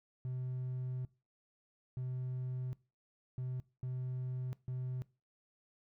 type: tone bursts at uneven times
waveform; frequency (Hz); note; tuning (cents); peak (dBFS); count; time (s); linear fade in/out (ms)
triangle; 127.5; C3; -44; -34; 5; 0.25-1.05 / 1.97-2.73 / 3.38-3.6 / 3.83-4.53 / 4.68-5.02; 0
effects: noise-tail reverb RT60 0.3 s tail -22 dB re dry + tanh soft clip ceiling -30 dBFS